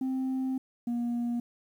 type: tone pair in turn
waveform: sine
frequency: 261.6 / 238.4 Hz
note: C4 / A#3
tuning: 0 / +39 cents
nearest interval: major second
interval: 161 cents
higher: first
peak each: -25 dBFS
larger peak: neither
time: 0.01-0.58 / 0.87-1.4 s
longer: first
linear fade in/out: 5 ms
effects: tanh soft clip ceiling -27 dBFS + 10-bit